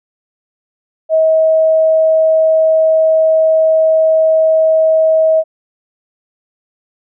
sine tone, 638 Hz, D#5, 43 cents sharp, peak -7 dBFS, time 1.09-5.44 s, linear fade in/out 50 ms, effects none

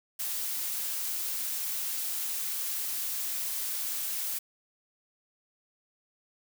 blue noise, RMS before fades -33 dBFS, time 0.19-4.39 s, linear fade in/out 10 ms, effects none

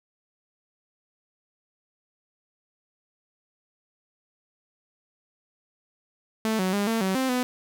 sawtooth tone with pitch steps, 220.4 / 186.4 / 202.8 / 226.3 / 189.7 / 261.7 / 250.1 Hz, A3 / F#3 / G#3 / A3 / F#3 / C4 / B3, +3 / +13 / -41 / +49 / +43 / 0 / +22 cents, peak -19 dBFS, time 6.45-7.43 s, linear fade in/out 0 ms, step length 140 ms, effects none

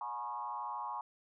sine tone with frequency modulation, 967 Hz, B5, 37 cents flat, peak -37 dBFS, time 0.01-1.01 s, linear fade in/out 2 ms, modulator 121 Hz, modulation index 1.4, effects none

